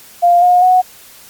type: tone with pitch steps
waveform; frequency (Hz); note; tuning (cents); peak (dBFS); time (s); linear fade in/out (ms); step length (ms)
sine; 698.5 / 716.9 / 735.8; F5 / F5 / F#5; 0 / +45 / -10; -6; 0.22-0.82; 20; 200
effects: white hiss -40 dBFS RMS until 1.29 s + Opus 48 kbps